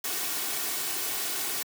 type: noise with comb filter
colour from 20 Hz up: white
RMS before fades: -31 dBFS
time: 0.04-1.63 s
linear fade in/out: 5 ms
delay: 2.7 ms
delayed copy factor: +0.5
effects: high-pass 150 Hz 12 dB/octave